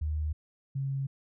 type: tone pair in turn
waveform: sine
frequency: 76.5 / 136.31 Hz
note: D#2 / C#3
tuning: -29 / -29 cents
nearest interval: minor seventh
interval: 1000 cents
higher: second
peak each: -28 / -29 dBFS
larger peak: first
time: 0.01-0.33 / 0.75-1.07 s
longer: neither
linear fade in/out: 10 ms
effects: none